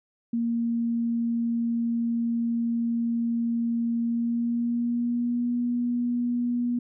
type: tone with pitch glide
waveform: sine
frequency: 233.1 to 241.7 Hz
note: A#3 to B3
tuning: 0 to -37 cents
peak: -23 dBFS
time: 0.33-6.79 s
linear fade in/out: 5 ms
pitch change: +63 cents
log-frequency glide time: 4.02-5.54 s
effects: none